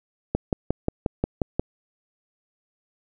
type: click train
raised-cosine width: 2 ms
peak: -8 dBFS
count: 8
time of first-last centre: 0.35-1.596 s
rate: 5.62 Hz
effects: none